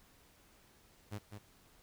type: tone with echo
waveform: sawtooth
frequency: 103.83 Hz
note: G#2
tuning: in tune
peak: -36 dBFS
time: 1.11-1.19 s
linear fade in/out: 20 ms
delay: 200 ms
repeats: 1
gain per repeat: -6 dB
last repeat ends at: 1.39 s
effects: pink hiss -65 dBFS RMS until 1.82 s